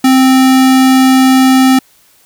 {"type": "tone", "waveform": "square", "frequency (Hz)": 261.6, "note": "C4", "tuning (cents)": 0, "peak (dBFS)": -5, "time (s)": [0.04, 1.79], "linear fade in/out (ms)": 5, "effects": ["white hiss -48 dBFS RMS until 2.25 s"]}